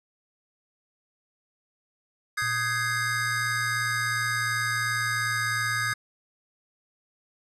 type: chord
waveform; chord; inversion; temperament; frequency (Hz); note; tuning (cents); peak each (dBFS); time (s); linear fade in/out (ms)
square; Ab major seventh; second; equal with one note detuned; 1244.5 / 1538.4 / 1661.2 / 2093; Eb6 / G6 / Ab6 / C7; 0 / -33 / 0 / 0; -32 / -34 / -29 / -34; 2.37-5.94; 10
type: tone with pitch glide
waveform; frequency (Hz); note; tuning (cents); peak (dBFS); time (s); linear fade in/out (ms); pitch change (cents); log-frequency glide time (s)
sine; 116.7 to 114.43; A#2 to A#2; +2 to -32; -35; 2.42-5.93; 0; -34; 3.71-5.25
effects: low-pass 11000 Hz 12 dB/octave